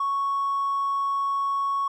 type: tone with hard clipping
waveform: sine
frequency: 1108.7 Hz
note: C#6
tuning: in tune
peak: -23 dBFS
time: 0-1.88 s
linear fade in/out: 5 ms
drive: 1 dB
effects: none